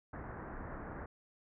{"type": "low-pass noise", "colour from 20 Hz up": "pink", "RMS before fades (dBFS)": -45, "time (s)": [0.13, 1.06], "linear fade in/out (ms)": 5, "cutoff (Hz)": 1800, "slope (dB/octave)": 48, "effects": []}